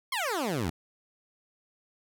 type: exponential sweep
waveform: 15% pulse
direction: down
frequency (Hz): 1120 to 74.4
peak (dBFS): -22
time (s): 0.12-0.7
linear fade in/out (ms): 5
effects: none